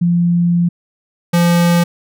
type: tone pair in turn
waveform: sine / square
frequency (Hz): 173 / 172.37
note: F3 / F3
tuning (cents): -16 / -22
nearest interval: unison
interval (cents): 6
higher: first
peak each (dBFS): -10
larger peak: neither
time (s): 0.01-0.69 / 1.33-1.84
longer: first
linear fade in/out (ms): 10
effects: none